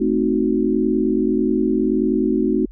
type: chord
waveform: sine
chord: A diminished seventh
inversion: none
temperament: equal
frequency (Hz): 220 / 261.6 / 311.1 / 370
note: A3 / C4 / Eb4 / Gb4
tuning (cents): 0 / 0 / 0 / 0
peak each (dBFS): -21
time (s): 0-2.66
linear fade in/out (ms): 10
effects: added 44 Hz sine -36 dBFS peak until 2.71 s